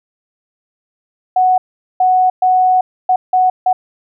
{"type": "tone bursts at uneven times", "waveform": "sine", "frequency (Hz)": 740, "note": "F#5", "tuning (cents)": 0, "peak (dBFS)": -8, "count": 6, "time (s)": [[1.36, 1.58], [2, 2.3], [2.42, 2.81], [3.09, 3.16], [3.33, 3.5], [3.66, 3.73]], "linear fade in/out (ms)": 5, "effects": []}